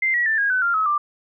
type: tone with pitch steps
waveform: sine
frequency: 2085 / 1923 / 1773.6 / 1635.9 / 1508.8 / 1391.6 / 1283.5 / 1183.8 Hz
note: C7 / B6 / A6 / G#6 / F#6 / F6 / E6 / D6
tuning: -7 / -47 / +13 / -27 / +33 / -7 / -47 / +13 cents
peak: -17 dBFS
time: 0.02-0.98 s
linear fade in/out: 5 ms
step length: 120 ms
effects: none